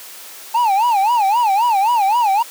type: tone with vibrato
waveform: triangle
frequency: 867 Hz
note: A5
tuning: 26 cents flat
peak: -10 dBFS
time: 0.54-2.43 s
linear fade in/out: 10 ms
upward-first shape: sine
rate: 3.8 Hz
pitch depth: 210 cents each way
effects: white hiss -36 dBFS RMS until 2.5 s + high-pass 400 Hz 12 dB/octave